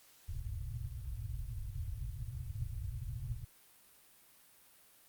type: low-pass noise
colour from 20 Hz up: white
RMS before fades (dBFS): -41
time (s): 0.28-3.45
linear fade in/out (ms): 10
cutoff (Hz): 130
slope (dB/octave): 96
effects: white hiss -63 dBFS RMS until 5.08 s + Opus 48 kbps

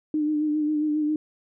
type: tone with vibrato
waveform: sine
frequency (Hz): 302.7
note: D#4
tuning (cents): -48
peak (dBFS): -21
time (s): 0.14-1.16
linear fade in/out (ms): 2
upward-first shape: sine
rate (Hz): 7.4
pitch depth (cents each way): 32
effects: none

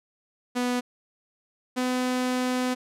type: tone pair in turn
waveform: sawtooth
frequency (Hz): 246.9 / 252.4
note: B3 / B3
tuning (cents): 0 / +38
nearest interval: unison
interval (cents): 38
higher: second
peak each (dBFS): -20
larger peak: neither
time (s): 0.55-0.81 / 1.76-2.75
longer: second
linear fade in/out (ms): 20
effects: low-pass 11000 Hz 12 dB/octave

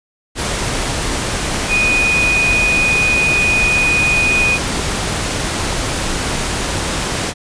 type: tone in noise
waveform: sine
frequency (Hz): 2479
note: D#7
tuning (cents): -7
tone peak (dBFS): -12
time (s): 1.68-4.59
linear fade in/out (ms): 50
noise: pink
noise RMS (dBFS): -19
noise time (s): 0.35-7.34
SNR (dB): +4
effects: resampled to 22050 Hz

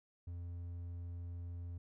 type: tone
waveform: triangle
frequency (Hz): 86.7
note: F2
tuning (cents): -12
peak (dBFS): -40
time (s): 0.27-1.78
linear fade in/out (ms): 5
effects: none

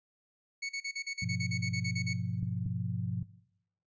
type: tone bursts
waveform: sawtooth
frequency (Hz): 2217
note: C#7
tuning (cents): 0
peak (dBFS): -30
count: 14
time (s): 0.62-2.136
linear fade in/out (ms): 10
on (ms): 73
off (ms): 38
type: chord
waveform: sine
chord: F diminished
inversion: first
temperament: equal with one note detuned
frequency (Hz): 102.04 / 123.47 / 174.61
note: Ab2 / Cb3 / F3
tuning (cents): -30 / 0 / 0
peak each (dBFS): -36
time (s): 1.22-3.23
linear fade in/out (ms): 5
type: clicks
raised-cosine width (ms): 5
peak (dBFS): -29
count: 2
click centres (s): 2.43 / 2.661
effects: noise-tail reverb RT60 0.8 s tail -19 dB re dry + resampled to 16000 Hz

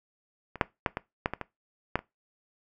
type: clicks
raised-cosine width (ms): 0.5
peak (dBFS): -24 / -6 / -9 / -15 / -10 / -16 / -18 / -9 / -24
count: 9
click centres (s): 0.557 / 0.612 / 0.862 / 0.971 / 1.259 / 1.336 / 1.413 / 1.956 / 1.991
effects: noise-tail reverb RT60 0.2 s tail -20 dB re dry

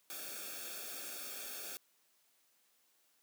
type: noise with comb filter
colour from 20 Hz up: white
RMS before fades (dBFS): -45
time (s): 0.1-1.77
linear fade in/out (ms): 0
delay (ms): 1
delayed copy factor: -0.8
effects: white hiss -73 dBFS RMS until 3.22 s + high-pass 200 Hz 12 dB/octave

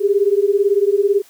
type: beating tone pair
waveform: sine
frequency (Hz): 393.6 / 411.6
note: G4 / G#4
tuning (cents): +7 / -16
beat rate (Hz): 18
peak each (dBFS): -15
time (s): 0-1.22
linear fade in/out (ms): 20
effects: white hiss -49 dBFS RMS until 1.29 s + high-pass 150 Hz 12 dB/octave

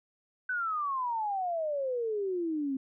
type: exponential sweep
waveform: sine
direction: down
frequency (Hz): 1524 to 261.6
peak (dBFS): -29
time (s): 0.49-2.77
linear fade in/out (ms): 5
effects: none

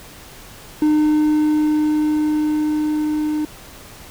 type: tone with level ramp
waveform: triangle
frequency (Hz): 304.1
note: D#4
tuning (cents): -40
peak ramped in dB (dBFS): -10 to -16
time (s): 0.82-3.45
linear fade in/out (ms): 2
effects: pink hiss -40 dBFS RMS until 4.1 s

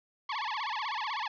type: tone with vibrato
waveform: sawtooth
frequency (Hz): 980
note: B5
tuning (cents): -14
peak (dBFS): -28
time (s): 0.29-1.28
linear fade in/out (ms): 5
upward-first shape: sine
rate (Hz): 16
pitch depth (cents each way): 270
effects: resampled to 11025 Hz + 11-bit

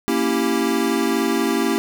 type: chord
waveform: square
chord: A# diminished seventh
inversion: none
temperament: equal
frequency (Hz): 233.1 / 277.2 / 329.6 / 392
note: A#3 / C#4 / E4 / G4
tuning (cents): 0 / 0 / 0 / 0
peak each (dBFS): -24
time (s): 0.08-1.78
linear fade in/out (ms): 0
effects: none

